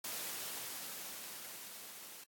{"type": "noise with level ramp", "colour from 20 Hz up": "white", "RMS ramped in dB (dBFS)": [-41, -52], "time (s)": [0.04, 2.24], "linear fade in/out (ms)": 5, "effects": ["high-pass 150 Hz 12 dB/octave", "AAC 64 kbps"]}